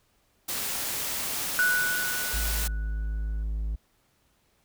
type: noise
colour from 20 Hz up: white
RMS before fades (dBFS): -31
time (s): 0.48-2.68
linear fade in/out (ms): 10
type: tone with exponential decay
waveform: sine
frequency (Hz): 1477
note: F#6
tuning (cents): -3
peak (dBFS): -19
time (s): 1.59-3.43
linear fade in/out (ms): 0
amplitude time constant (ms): 400
type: tone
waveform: triangle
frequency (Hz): 53.4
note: G#1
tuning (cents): +49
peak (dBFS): -25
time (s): 2.33-3.76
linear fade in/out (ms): 10
effects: pink hiss -68 dBFS RMS until 4.64 s